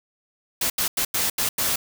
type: noise bursts at uneven times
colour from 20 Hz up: white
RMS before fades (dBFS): -23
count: 6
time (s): 0.61-0.7 / 0.78-0.88 / 0.97-1.05 / 1.14-1.3 / 1.38-1.49 / 1.58-1.76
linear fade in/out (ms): 5
effects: none